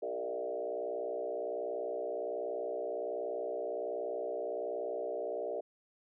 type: tone with frequency modulation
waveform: sine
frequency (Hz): 528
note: C5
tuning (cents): +16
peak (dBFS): -34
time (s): 0.02-5.61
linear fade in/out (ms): 10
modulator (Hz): 61.3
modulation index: 2.4
effects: none